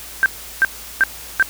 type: tone bursts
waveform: sine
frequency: 1568 Hz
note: G6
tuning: in tune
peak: -9 dBFS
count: 4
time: 0.23-1.426 s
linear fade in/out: 0 ms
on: 29 ms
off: 360 ms
effects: added 56 Hz sine -44 dBFS peak until 1.49 s + white hiss -35 dBFS RMS until 1.49 s